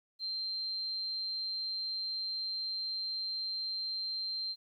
sine tone, 4148 Hz, C8, 16 cents flat, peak -34 dBFS, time 0.19-4.56 s, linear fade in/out 50 ms, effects 12-bit

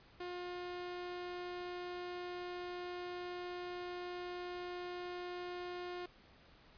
sawtooth tone, 356.2 Hz, F4, 34 cents sharp, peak -38 dBFS, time 0.2-6.06 s, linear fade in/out 5 ms, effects pink hiss -63 dBFS RMS until 6.77 s + resampled to 11025 Hz

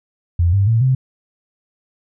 sine tone with pitch steps, 86.1 / 98.9 / 113.61 / 130.5 Hz, F2 / G2 / A#2 / C3, -24 / +16 / -44 / -4 cents, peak -11 dBFS, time 0.39-0.95 s, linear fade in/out 5 ms, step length 140 ms, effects none

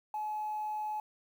sine tone, 852 Hz, G#5, 44 cents sharp, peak -32 dBFS, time 0.14-1 s, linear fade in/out 2 ms, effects tanh soft clip ceiling -30 dBFS + 10-bit

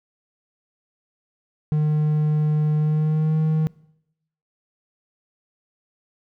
triangle tone with pitch glide, 152 to 156.91 Hz, D#3 to D#3, -40 to +15 cents, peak -15 dBFS, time 1.72-3.67 s, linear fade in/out 0 ms, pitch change +55 cents, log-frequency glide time 2.76-3.37 s, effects noise-tail reverb RT60 0.8 s tail -23 dB re dry

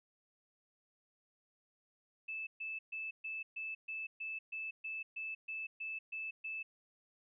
sine tone bursts, 2625 Hz, E7, 8 cents flat, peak -39 dBFS, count 14, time 2.28-6.63 s, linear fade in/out 10 ms, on 190 ms, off 130 ms, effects none

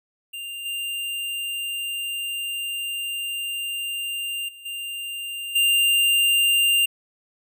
square tone with level steps, 2792 Hz, F7, 1 cent flat, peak -32 / -27 / -42 / -30 / -17 dBFS, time 0.33-6.86 s, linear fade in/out 10 ms, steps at 0.65 / 4.48 / 4.65 / 5.55 s, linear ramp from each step 10 ms, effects none

